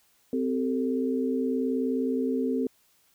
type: tone cluster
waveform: sine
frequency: 258.1 / 387.4 / 446.5 Hz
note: C4 / G4 / A4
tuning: -23 / -20 / +25 cents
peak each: -26 / -33 / -30 dBFS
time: 0.33-2.67 s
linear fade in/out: 2 ms
effects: white hiss -65 dBFS RMS until 3.14 s